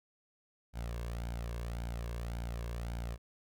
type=tone with flanger; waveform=sawtooth; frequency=58.27 Hz; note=A#1; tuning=in tune; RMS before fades=-39 dBFS; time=0.73-3.18 s; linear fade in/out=50 ms; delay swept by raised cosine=1.3 to 1.86 ms; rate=1.8 Hz; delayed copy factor=+0.6; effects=none